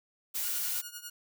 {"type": "noise", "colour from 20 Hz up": "blue", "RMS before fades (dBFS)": -33, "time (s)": [0.34, 0.82], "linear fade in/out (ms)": 20}
{"type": "tone with tremolo", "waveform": "5% pulse", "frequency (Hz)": 1439, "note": "F#6", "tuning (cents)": -49, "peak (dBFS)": -27, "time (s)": [0.44, 1.1], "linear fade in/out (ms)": 5, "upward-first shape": "triangle", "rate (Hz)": 10, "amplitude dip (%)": 85}
{"effects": []}